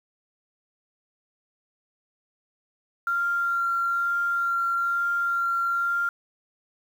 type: tone with vibrato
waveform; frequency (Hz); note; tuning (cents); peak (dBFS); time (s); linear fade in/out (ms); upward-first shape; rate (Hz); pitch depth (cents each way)
sine; 1384; F6; -16; -22; 3.07-6.09; 2; triangle; 1.1; 13
effects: 8-bit